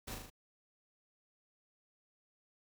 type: noise with echo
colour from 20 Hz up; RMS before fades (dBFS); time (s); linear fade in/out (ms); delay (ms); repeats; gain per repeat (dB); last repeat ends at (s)
pink; -44; 0.07-0.15; 10; 38; 4; -3; 0.302
effects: none